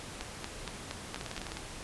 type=two click trains; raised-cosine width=0.2 ms; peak=-19 / -21 dBFS; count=6 / 9; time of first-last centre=0.21-1.378 / 1.16-1.57 s; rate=4.28 / 19.5 Hz; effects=pink hiss -44 dBFS RMS until 1.83 s + resampled to 24000 Hz